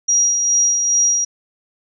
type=tone with tremolo; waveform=sine; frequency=5730 Hz; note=F8; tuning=44 cents sharp; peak=-11 dBFS; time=0.08-1.25 s; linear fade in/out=10 ms; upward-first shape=sine; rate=2.4 Hz; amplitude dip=40%; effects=none